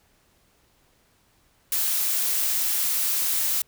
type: noise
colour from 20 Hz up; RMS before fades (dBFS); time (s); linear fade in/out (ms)
blue; -24; 1.72-3.62; 2
effects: pink hiss -63 dBFS RMS until 3.67 s